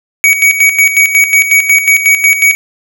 square tone with tremolo, 2256 Hz, C#7, 30 cents sharp, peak -4 dBFS, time 0.24-2.55 s, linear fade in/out 0 ms, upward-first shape square, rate 5.5 Hz, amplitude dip 65%, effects none

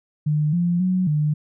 sine tone with pitch steps, 150.8 / 173.9 / 184.4 / 150.3 Hz, D3 / F3 / F#3 / D3, +46 / -7 / -6 / +40 cents, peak -17 dBFS, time 0.26-1.34 s, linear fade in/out 10 ms, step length 270 ms, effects none

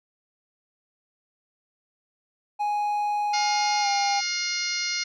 triangle tone with pitch glide, 830.6 to 804.6 Hz, G#5 to G5, 0 to +45 cents, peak -21 dBFS, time 2.59-4.21 s, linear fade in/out 20 ms, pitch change -55 cents, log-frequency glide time 3.81-3.87 s
harmonic tone, 710 Hz, F5, 28 cents sharp, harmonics 2 / 3 / 4 / 5 / 6 / 7 / 8 / 9, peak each -37 / -30 / -38 / -41 / -31 / -33 / -33 / -39 dBFS, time 3.33-5.04 s, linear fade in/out 10 ms
effects none

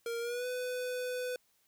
square tone with pitch glide, 466.2 to 499.7 Hz, A#4 to B4, 0 to +20 cents, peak -35 dBFS, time 0.06-1.36 s, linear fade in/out 2 ms, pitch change +120 cents, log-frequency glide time 0.2-0.46 s, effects white hiss -72 dBFS RMS until 1.67 s

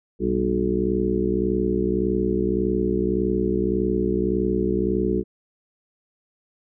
harmonic tone with a mistuned harmonic, 61.74 Hz, B1, in tune, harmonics 1 / 2 / 3 / 4 / 5 / 6 / 7, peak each -30 / -33 / -25 / -34 / -27 / -24 / -27 dBFS, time 0.19-5.24 s, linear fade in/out 50 ms, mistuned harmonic 3, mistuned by +110 cents, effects none

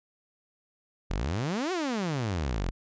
sawtooth exponential two-way sweep, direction up then down, 38.89 to 385.7 to 38.89 Hz, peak -24 dBFS, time 1.1-2.71 s, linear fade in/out 10 ms, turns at 1.72 s, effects resampled to 16000 Hz

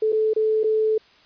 sine tone with dropouts, 435.6 Hz, A4, 17 cents flat, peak -17 dBFS, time 0.02-0.98 s, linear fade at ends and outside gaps 5 ms, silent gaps 0.122-0.127 / 0.335-0.362 / 0.634-0.641 s, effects white hiss -54 dBFS RMS until 1.25 s + resampled to 11025 Hz

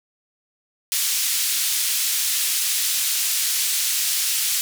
white band-pass noise, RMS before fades -22 dBFS, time 0.92-4.61 s, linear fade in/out 0 ms, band 2700 to 13000 Hz, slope 12 dB/octave, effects none

